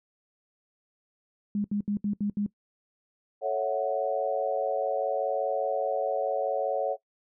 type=tone bursts; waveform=sine; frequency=205.2 Hz; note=G#3; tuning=21 cents flat; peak=-25 dBFS; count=6; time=1.55-2.463 s; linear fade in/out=2 ms; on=93 ms; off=71 ms
type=chord; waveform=sine; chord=F# minor seventh; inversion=first; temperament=equal; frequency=440 / 554.4 / 659.3 / 740 Hz; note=A4 / C#5 / E5 / F#5; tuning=0 / 0 / 0 / 0 cents; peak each=-33 / -28 / -32 / -31 dBFS; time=3.41-6.97 s; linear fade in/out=50 ms
effects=noise-tail reverb RT60 0.1 s tail -20 dB re dry